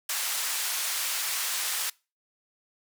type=band-pass noise; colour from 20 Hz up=white; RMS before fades=-30 dBFS; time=0.09-1.9 s; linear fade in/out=5 ms; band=960 to 13000 Hz; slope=12 dB/octave; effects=noise-tail reverb RT60 0.3 s tail -24 dB re dry